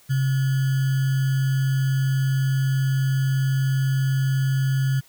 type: tone with sample-and-hold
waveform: sine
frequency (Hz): 134.1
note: C3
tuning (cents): +43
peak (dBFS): -18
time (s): 0.09-5.01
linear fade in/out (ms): 20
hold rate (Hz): 1575
effects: white hiss -54 dBFS RMS until 5.08 s